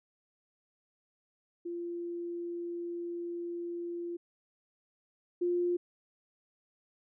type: tone pair in turn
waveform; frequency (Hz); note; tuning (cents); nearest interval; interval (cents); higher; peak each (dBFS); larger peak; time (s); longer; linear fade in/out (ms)
sine; 344.8 / 351.8; F4 / F4; -22 / +13; unison; 35; second; -35 / -27; second; 1.65-4.17 / 5.41-5.77; first; 10
effects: none

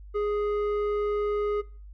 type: tone with low-pass filter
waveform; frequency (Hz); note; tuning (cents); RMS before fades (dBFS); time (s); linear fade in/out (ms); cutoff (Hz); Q
square; 415.3; G#4; 0; -27; 0.14-1.62; 20; 1200; 0.93
effects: noise-tail reverb RT60 0.4 s tail -22 dB re dry + added 50 Hz sine -42 dBFS peak until 1.93 s

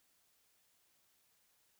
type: silence
effects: white hiss -74 dBFS RMS until 1.79 s

